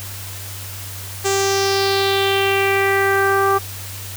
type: tone with low-pass filter sweep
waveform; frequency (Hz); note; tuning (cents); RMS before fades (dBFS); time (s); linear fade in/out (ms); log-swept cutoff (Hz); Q
sawtooth; 392; G4; 0; -17; 1.24-3.59; 20; 7500 to 1200; 3.7
effects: added 97 Hz sine -32 dBFS peak until 4.16 s + white hiss -33 dBFS RMS until 4.16 s